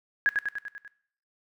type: tone with echo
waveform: sine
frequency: 1661.2 Hz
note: G#6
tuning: in tune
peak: -18 dBFS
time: 0.26-0.29 s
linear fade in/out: 0 ms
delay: 98 ms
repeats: 6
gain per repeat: -4 dB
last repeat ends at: 0.878 s
effects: noise-tail reverb RT60 0.6 s tail -17 dB re dry